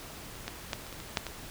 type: clicks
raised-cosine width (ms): 0.2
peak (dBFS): -30 / -17 / -13 / -28 / -28 / -26 / -9 / -19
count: 8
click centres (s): 0.355 / 0.48 / 0.732 / 0.867 / 0.927 / 1.002 / 1.172 / 1.267
effects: pink hiss -45 dBFS RMS until 1.5 s